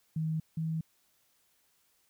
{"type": "tone pair in turn", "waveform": "sine", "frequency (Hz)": [158.6, 160.72], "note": ["D#3", "E3"], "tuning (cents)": [33, -44], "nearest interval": "unison", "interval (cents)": 23, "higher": "second", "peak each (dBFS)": [-29, -30], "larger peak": "first", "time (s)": [[0.16, 0.4], [0.57, 0.81]], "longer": "neither", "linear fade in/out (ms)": 5, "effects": ["white hiss -71 dBFS RMS until 2.09 s"]}